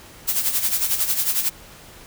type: noise with tremolo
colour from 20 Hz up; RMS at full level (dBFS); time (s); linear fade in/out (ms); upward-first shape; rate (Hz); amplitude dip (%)
blue; -19; 0.27-1.5; 20; sine; 11; 65
effects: pink hiss -44 dBFS RMS until 2.06 s